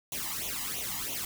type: noise with flanger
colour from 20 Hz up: white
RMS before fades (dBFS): -35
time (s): 0.12-1.25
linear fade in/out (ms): 2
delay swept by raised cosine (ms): 0.3 to 1.04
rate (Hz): 3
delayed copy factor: +0.8
effects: none